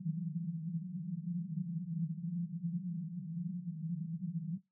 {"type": "band-pass noise", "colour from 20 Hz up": "pink", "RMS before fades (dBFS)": -39, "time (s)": [0, 4.58], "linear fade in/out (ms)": 10, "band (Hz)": [160, 180], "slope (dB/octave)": 96, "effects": ["noise-tail reverb RT60 0.2 s tail -19 dB re dry"]}